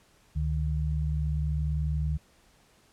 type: tone pair together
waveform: sine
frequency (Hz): 71.62 / 152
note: D2 / D#3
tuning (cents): -43 / -40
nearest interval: octave + minor second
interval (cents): 1303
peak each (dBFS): -27 / -30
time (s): 0.35-2.18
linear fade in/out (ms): 20
effects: pink hiss -62 dBFS RMS until 2.92 s + low-pass 11000 Hz 12 dB/octave